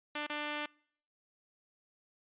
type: tone with dropouts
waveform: 5% pulse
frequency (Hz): 296.9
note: D4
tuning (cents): +19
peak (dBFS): -24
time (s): 0.15-0.66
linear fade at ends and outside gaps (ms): 5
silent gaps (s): 0.267-0.297
effects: noise-tail reverb RT60 0.6 s tail -26 dB re dry + resampled to 8000 Hz